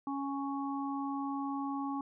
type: harmonic tone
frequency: 277.2 Hz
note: C#4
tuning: in tune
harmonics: 1 / 3 / 4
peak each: -35 / -40 / -41 dBFS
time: 0.07-2.01 s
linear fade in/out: 2 ms
effects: none